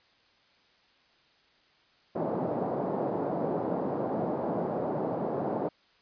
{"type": "band-pass noise", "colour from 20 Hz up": "white", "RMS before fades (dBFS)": -31, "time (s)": [2.15, 5.69], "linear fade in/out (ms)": 10, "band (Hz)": [140, 740], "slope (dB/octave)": 24, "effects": ["white hiss -64 dBFS RMS until 6.01 s", "resampled to 11025 Hz"]}